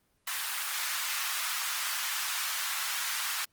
pink high-pass noise, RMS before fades -33 dBFS, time 0.27-3.45 s, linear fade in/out 5 ms, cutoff 1100 Hz, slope 24 dB/octave, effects pink hiss -72 dBFS RMS until 3.52 s + Opus 24 kbps

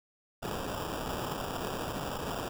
violet noise with sample-and-hold, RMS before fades -36 dBFS, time 0.42-2.49 s, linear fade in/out 10 ms, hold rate 2100 Hz, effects none

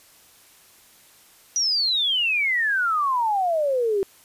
sine exponential sweep, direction down, 5910 to 380.7 Hz, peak -19 dBFS, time 1.56-4.03 s, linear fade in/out 0 ms, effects white hiss -53 dBFS RMS until 4.24 s + resampled to 32000 Hz

